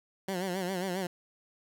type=tone with vibrato; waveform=15% pulse; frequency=185 Hz; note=F#3; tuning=in tune; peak=-25 dBFS; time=0.28-1.07 s; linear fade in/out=5 ms; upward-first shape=sine; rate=7.4 Hz; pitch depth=95 cents each way; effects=none